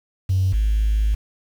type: tone pair in turn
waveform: triangle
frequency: 94 / 52.76 Hz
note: F#2 / G#1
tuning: +28 / +28 cents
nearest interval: minor seventh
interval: 1000 cents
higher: first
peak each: -12 dBFS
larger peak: neither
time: 0.29-0.53 / 0.53-1.15 s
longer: second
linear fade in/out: 10 ms
effects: tanh soft clip ceiling -13 dBFS + 7-bit